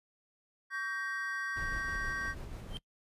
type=chord; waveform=triangle; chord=G diminished; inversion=second; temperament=just; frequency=1128.9 / 1568 / 1881.6 Hz; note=Db6 / G6 / Bb6; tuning=+31 / 0 / +16 cents; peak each=-40 / -35 / -38 dBFS; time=0.7-2.35 s; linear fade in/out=50 ms
type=noise with tremolo; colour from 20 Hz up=brown; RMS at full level=-41 dBFS; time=1.56-2.79 s; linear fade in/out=10 ms; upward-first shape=square; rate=6.2 Hz; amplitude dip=25%
type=tone with exponential growth; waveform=triangle; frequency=3136 Hz; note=G7; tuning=in tune; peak=-34 dBFS; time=2.68-2.77 s; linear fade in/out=0 ms; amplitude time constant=19 ms
effects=noise-tail reverb RT60 0.1 s tail -24 dB re dry + resampled to 32000 Hz